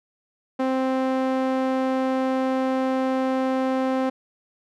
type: tone with band-pass filter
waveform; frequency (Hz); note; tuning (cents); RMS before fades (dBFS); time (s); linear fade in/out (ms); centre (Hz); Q
sawtooth; 261.7; C4; 0; -23; 0.59-4.1; 10; 540; 0.74
effects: none